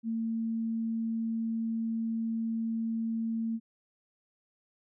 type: tone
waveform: sine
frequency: 226.2 Hz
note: A3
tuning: 48 cents sharp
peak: -29 dBFS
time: 0.03-3.6 s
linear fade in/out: 50 ms
effects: none